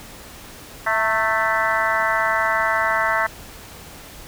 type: harmonic tone with a mistuned harmonic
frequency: 220 Hz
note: A3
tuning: in tune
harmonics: 3 / 4 / 5 / 6 / 7 / 8 / 9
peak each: -25 / -25 / -25 / -25 / -25 / -25 / -25 dBFS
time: 0.86-3.27 s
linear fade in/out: 10 ms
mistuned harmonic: 4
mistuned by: +43 cents
effects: pink hiss -40 dBFS RMS until 4.27 s